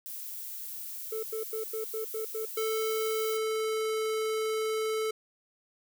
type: noise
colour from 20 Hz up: violet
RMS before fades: -40 dBFS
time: 0.06-3.37 s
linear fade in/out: 0 ms
type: tone bursts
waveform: triangle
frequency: 440 Hz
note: A4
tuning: in tune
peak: -30 dBFS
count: 7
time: 1.12-2.454 s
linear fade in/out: 5 ms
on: 110 ms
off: 94 ms
type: tone with pitch glide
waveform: square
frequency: 440 to 437.5 Hz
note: A4 to A4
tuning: 0 to -10 cents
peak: -29 dBFS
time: 2.57-5.11 s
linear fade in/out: 5 ms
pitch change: -10 cents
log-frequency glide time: 2.75-4.07 s
effects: none